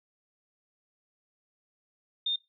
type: tone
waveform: sine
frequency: 3639 Hz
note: A#7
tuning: 42 cents flat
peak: -26 dBFS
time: 2.26-2.36 s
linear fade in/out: 5 ms
effects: noise-tail reverb RT60 0.2 s tail -18 dB re dry